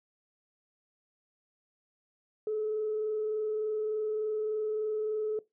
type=tone with frequency modulation; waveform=sine; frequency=430 Hz; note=A4; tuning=40 cents flat; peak=-28 dBFS; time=2.47-5.39 s; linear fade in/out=2 ms; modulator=23.4 Hz; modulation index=0.23; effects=noise-tail reverb RT60 0.2 s tail -20 dB re dry + tanh soft clip ceiling -24 dBFS